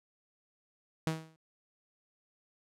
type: tone with exponential decay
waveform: sawtooth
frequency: 160 Hz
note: D#3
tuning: 49 cents sharp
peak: -23 dBFS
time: 1.07-1.36 s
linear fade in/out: 0 ms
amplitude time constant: 63 ms
effects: low-pass 11000 Hz 12 dB/octave